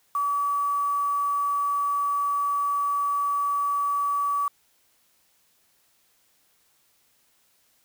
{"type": "tone with quantisation", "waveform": "sine", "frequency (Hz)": 1144, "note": "D6", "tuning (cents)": -46, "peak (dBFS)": -22, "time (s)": [0.15, 4.48], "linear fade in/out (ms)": 2, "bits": 7, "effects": ["white hiss -65 dBFS RMS until 7.84 s"]}